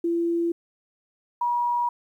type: tone pair in turn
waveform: sine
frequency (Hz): 339 / 961.1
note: E4 / B5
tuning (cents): +49 / -47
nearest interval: octave + tritone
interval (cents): 1804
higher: second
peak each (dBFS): -21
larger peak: neither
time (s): 0.04-0.52 / 1.41-1.89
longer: neither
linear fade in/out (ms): 5
effects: 10-bit